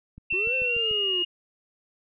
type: click train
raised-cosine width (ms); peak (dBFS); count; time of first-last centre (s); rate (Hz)
5; -31; 6; 0.18-0.912; 6.83
type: tone with pitch glide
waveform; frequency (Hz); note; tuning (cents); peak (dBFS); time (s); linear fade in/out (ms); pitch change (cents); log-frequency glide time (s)
sine; 2698 to 2858; E7 to F7; +40 to +39; -23; 0.3-1.25; 10; +99; 0.63-0.9
type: linear two-way sweep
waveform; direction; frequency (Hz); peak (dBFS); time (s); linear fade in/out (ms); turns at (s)
triangle; up then down; 349.2 to 523.3 to 349.2; -29; 0.33-1.23; 10; 0.55
effects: none